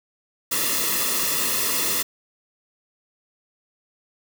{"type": "noise with comb filter", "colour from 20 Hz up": "white", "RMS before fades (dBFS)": -23, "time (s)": [0.51, 2.03], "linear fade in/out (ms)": 10, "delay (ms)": 1.3, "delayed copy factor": -0.8, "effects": []}